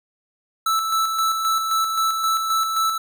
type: tone with tremolo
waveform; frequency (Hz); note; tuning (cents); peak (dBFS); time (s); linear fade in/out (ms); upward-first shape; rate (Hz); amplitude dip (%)
square; 1317; E6; -2; -18; 0.66-2.98; 5; square; 3.8; 40
effects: none